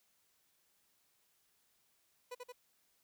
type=tone with echo; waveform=30% pulse; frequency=494.9 Hz; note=B4; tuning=4 cents sharp; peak=-40 dBFS; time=2.31-2.35 s; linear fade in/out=10 ms; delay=87 ms; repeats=2; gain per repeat=-2 dB; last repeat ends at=2.524 s; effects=white hiss -75 dBFS RMS until 3.03 s